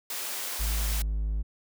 white high-pass noise, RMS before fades -34 dBFS, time 0.1-1.02 s, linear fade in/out 2 ms, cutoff 370 Hz, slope 12 dB/octave
triangle tone, 52.5 Hz, G#1, 19 cents sharp, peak -24 dBFS, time 0.59-1.43 s, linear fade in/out 20 ms
effects none

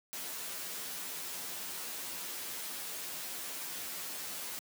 white noise with comb filter, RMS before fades -41 dBFS, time 0.13-4.59 s, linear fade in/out 0 ms, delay 11 ms, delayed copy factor +0.85, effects high-pass 150 Hz 12 dB/octave

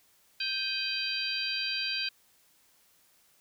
harmonic tone with a mistuned harmonic, 784 Hz, G5, in tune, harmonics 2 / 3 / 4 / 5 / 6, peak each -39 / -35 / -37 / -37 / -34 dBFS, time 0.4-2.09 s, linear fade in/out 5 ms, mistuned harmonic 3, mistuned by +110 cents, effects white hiss -65 dBFS RMS until 3.4 s

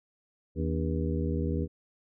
harmonic tone with a mistuned harmonic, 80.3 Hz, E2, 45 cents flat, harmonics 1 / 2 / 3 / 4 / 5 / 6, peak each -30 / -33 / -35 / -36 / -37 / -38 dBFS, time 0.55-1.68 s, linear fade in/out 50 ms, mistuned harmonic 4, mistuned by -110 cents, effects none

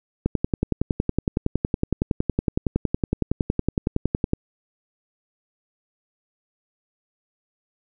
click train, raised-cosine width 3 ms, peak -7 dBFS, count 45, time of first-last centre 0.26-4.334 s, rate 10.8 Hz, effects none

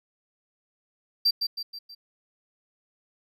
triangle tone with echo, 4699 Hz, D8, in tune, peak -17 dBFS, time 1.25-1.31 s, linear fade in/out 10 ms, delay 160 ms, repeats 4, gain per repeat -6 dB, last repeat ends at 1.95 s, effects none

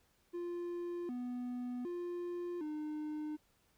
triangle tone with pitch steps, 348.5 / 246.7 / 350.8 / 303.9 Hz, F4 / B3 / F4 / D#4, -4 / -2 / +8 / -41 cents, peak -36 dBFS, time 0.33-3.37 s, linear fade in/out 20 ms, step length 760 ms, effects pink hiss -73 dBFS RMS until 3.77 s

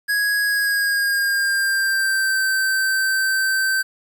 square tone with pitch glide, 1661.2 to 1550 Hz, G#6 to G6, 0 to -20 cents, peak -18 dBFS, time 0.08-3.83 s, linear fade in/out 20 ms, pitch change -120 cents, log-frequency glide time 0.44-2.42 s, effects 9-bit

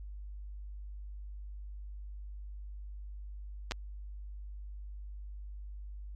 clicks, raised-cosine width 0.2 ms, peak -17 dBFS, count 2, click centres 3.711 / 3.719 s, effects added 50 Hz sine -41 dBFS peak until 6.15 s + MP3 64 kbps

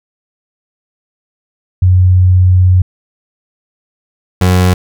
sine / 30% pulse tone pair in turn, 91.6 / 91.23 Hz, F#2 / F#2, -17 / -24 cents, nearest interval unison, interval 7 cents, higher first, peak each -4 dBFS, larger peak neither, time 1.82-2.82 / 4.41-4.74 s, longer first, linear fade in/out 5 ms, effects none

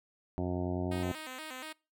harmonic tone, 90.1 Hz, F#2, 45 cents flat, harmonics 1 / 2 / 3 / 4 / 5 / 6 / 7 / 8 / 9 / 10, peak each -36 / -37 / -37 / -38 / -48 / -48 / -42 / -46 / -51 / -51 dBFS, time 0.38-1.12 s, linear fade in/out 0 ms
5% pulse tone with vibrato, 283.3 Hz, C#4, 38 cents sharp, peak -30 dBFS, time 0.91-1.73 s, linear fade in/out 10 ms, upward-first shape square, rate 4.2 Hz, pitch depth 170 cents each way
effects noise-tail reverb RT60 0.3 s tail -24 dB re dry

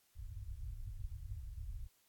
pink low-pass noise, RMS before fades -45 dBFS, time 0.15-1.89 s, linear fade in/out 50 ms, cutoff 110 Hz, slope 48 dB/octave, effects white hiss -73 dBFS RMS until 2.08 s + AAC 64 kbps

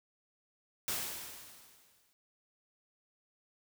white noise with exponential decay, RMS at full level -34 dBFS, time 0.88-2.13 s, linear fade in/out 0 ms, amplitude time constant 270 ms, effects none

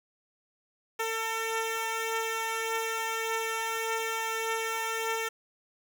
10% pulse beating tone pair, 449.5 / 451.2 Hz, A4 / A4, +37 / +44 cents, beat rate 1.7 Hz, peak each -22 / -30 dBFS, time 0.99-5.29 s, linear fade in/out 10 ms, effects 10-bit

